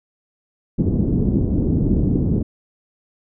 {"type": "low-pass noise", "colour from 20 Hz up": "white", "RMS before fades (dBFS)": -18, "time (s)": [0.78, 2.43], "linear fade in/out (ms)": 10, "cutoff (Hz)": 290, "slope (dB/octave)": 24, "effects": []}